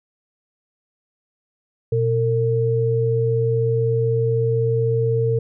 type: tone pair together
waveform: sine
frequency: 120.45 / 454 Hz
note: B2 / A#4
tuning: -43 / -46 cents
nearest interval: octave + major seventh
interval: 2297 cents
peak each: -19 dBFS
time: 1.92-5.39 s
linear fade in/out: 5 ms
effects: none